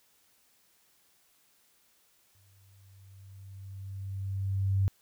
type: tone with exponential growth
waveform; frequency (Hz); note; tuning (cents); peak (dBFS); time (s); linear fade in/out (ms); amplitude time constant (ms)
sine; 97.2; G2; -14; -22; 2.35-4.88; 0; 550
effects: white hiss -67 dBFS RMS until 5.01 s